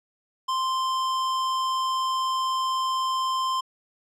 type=tone; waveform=square; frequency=1044 Hz; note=C6; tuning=4 cents flat; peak=-24 dBFS; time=0.48-3.61 s; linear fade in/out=10 ms; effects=low-pass 7000 Hz 12 dB/octave